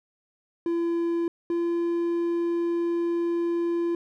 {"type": "tone pair in turn", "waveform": "triangle", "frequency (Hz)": [338.7, 341.3], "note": ["E4", "F4"], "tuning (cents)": [47, -40], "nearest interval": "unison", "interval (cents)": 13, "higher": "second", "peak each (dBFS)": -21, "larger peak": "neither", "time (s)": [[0.66, 1.28], [1.5, 3.95]], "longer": "second", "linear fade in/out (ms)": 2, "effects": []}